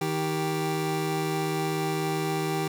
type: tone pair together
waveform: 25% pulse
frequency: 157.65 / 392 Hz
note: D#3 / G4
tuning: +23 / 0 cents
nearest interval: octave + major third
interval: 1577 cents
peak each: -25 dBFS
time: 0.01-2.68 s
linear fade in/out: 5 ms
effects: none